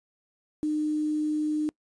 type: tone with quantisation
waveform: sine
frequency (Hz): 304.1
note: D#4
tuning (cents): -40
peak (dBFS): -24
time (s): 0.63-1.69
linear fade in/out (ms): 0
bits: 8
effects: noise-tail reverb RT60 0.1 s tail -25 dB re dry + resampled to 22050 Hz